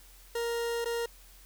40% pulse tone with dropouts, 467.9 Hz, A#4, 6 cents sharp, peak -29 dBFS, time 0.35-1.06 s, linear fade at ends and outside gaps 5 ms, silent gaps 0.846-0.856 s, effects added 43 Hz sine -54 dBFS peak until 1.45 s + white hiss -57 dBFS RMS until 1.45 s

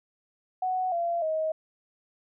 sine tone with pitch steps, 742 / 684.4 / 631.2 Hz, F#5 / F5 / D#5, +5 / -35 / +25 cents, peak -25 dBFS, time 0.62-1.52 s, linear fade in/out 5 ms, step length 300 ms, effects none

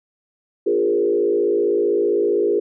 sine tone with frequency modulation, 409.2 Hz, G#4, 26 cents flat, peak -15 dBFS, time 0.66-2.6 s, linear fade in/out 10 ms, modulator 55.5 Hz, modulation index 1.2, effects none

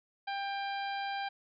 harmonic tone, 794 Hz, G5, 22 cents sharp, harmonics 1 / 2 / 3 / 4 / 5 / 6, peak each -35 / -41 / -45 / -47 / -49 / -51 dBFS, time 0.27-1.29 s, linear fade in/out 10 ms, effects none

